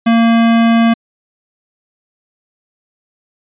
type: tone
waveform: square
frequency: 229.8 Hz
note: A#3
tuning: 25 cents flat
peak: -8 dBFS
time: 0.06-0.94 s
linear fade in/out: 10 ms
effects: resampled to 8000 Hz